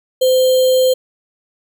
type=tone with sample-and-hold; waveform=sine; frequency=514 Hz; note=C5; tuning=31 cents flat; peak=-9 dBFS; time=0.21-0.94 s; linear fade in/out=10 ms; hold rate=3675 Hz; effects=none